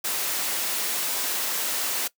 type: high-pass noise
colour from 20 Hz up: white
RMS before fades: -27 dBFS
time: 0.04-2.08 s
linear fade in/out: 10 ms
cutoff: 270 Hz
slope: 12 dB/octave
effects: noise-tail reverb RT60 0.1 s tail -20 dB re dry